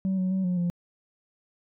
sine tone with pitch steps, 190.4 / 185.4 / 189.7 / 179.9 / 174.6 Hz, F#3 / F#3 / F#3 / F#3 / F3, +50 / +4 / +43 / -48 / 0 cents, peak -21 dBFS, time 0.05-0.7 s, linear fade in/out 0 ms, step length 130 ms, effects tanh soft clip ceiling -22 dBFS

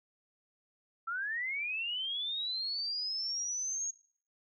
sine linear sweep, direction up, 1318.5 to 6620 Hz, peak -33 dBFS, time 1.07-3.91 s, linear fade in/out 10 ms, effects noise-tail reverb RT60 0.5 s tail -21 dB re dry

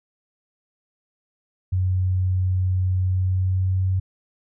sine tone with pitch glide, 92.5 to 93.85 Hz, F#2 to F#2, 0 to +25 cents, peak -18 dBFS, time 1.72-4 s, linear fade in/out 10 ms, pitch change +25 cents, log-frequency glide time 3.02-3.86 s, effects none

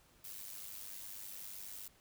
blue noise with amplitude modulation, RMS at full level -45 dBFS, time 0.24-1.88 s, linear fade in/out 5 ms, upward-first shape sine, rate 99.8 Hz, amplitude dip 70%, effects pink hiss -67 dBFS RMS until 2 s

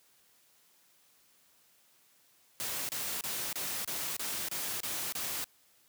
white noise bursts, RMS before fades -36 dBFS, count 9, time 2.6-5.442 s, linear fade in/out 0 ms, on 290 ms, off 29 ms, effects white hiss -66 dBFS RMS until 5.88 s + high-pass 80 Hz 12 dB/octave

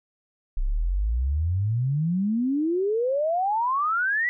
sine exponential sweep, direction up, 30.87 to 1989 Hz, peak -21 dBFS, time 0.57-4.29 s, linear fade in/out 0 ms, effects none

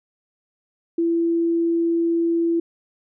sine tone, 335.5 Hz, E4, 31 cents sharp, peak -17 dBFS, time 0.98-2.6 s, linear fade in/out 5 ms, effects none

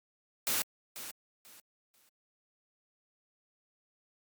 white noise with echo, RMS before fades -31 dBFS, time 0.47-0.62 s, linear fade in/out 0 ms, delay 490 ms, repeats 3, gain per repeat -12 dB, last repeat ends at 2.09 s, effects high-pass 150 Hz 12 dB/octave + Opus 48 kbps

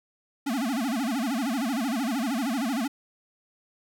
square tone with vibrato, 250 Hz, B3, 21 cents sharp, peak -26 dBFS, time 0.46-2.88 s, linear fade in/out 10 ms, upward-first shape sine, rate 13 Hz, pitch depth 250 cents each way, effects none

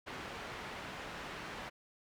white low-pass noise, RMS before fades -45 dBFS, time 0.06-1.7 s, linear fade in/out 20 ms, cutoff 2000 Hz, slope 12 dB/octave, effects none

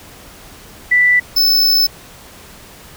sine / square tone pair in turn, 1975.5 / 5262 Hz, B6 / E8, 0 / -4 cents, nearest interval octave + perfect fourth, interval 1696 cents, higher second, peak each -8 / -10 dBFS, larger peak first, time 0.91-1.2 / 1.36-1.87 s, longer second, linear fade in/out 10 ms, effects pink hiss -39 dBFS RMS until 2.96 s

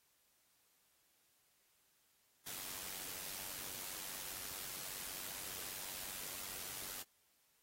white noise with amplitude modulation, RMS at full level -44 dBFS, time 2.46-7.03 s, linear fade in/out 10 ms, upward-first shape sine, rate 94.9 Hz, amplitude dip 55%, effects white hiss -75 dBFS RMS until 7.62 s + AAC 48 kbps

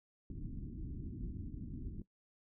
pink low-pass noise, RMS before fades -44 dBFS, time 0.3-2.02 s, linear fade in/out 2 ms, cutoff 320 Hz, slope 48 dB/octave, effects noise-tail reverb RT60 0.1 s tail -18 dB re dry

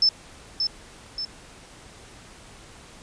sine tone with echo, 5270 Hz, E8, 1 cent flat, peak -15 dBFS, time 0.02-0.09 s, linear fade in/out 2 ms, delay 580 ms, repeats 2, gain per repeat -6 dB, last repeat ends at 1.25 s, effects pink hiss -47 dBFS RMS until 3.02 s + resampled to 22050 Hz

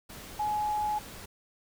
sine tone in noise, 843 Hz, G#5, 26 cents sharp, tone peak -27 dBFS, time 0.39-0.99 s, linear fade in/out 10 ms, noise pink, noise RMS -45 dBFS, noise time 0.09-1.26 s, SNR +15 dB, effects none

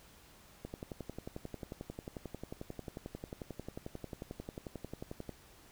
click train, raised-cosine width 2 ms, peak -28 dBFS, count 53, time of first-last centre 0.65-5.293 s, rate 11.2 Hz, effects pink hiss -60 dBFS RMS until 5.71 s

